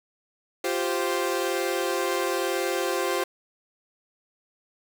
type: chord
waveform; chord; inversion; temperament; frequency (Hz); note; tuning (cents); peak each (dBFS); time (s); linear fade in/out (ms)
sawtooth; F suspended second; none; equal with one note detuned; 349.2 / 390.2 / 523.3; F4 / G4 / C5; 0 / -8 / 0; -25; 0.64-3.24; 5
effects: 7-bit